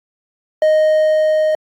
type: tone with level ramp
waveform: triangle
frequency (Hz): 621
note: D#5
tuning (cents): -3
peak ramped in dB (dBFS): -7 to -10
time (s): 0.62-1.55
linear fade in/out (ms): 2
effects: AAC 64 kbps